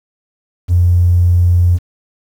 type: tone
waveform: triangle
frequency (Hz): 88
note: F2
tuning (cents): +14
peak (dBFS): -3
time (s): 0.68-1.79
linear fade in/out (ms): 50
effects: tanh soft clip ceiling -5 dBFS + 7-bit